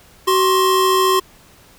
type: tone pair together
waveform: square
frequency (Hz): 377 / 1057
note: F#4 / C6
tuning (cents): +32 / +17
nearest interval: octave + tritone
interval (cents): 1785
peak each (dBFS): -16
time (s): 0.27-1.2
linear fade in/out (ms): 10
effects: pink hiss -48 dBFS RMS until 1.78 s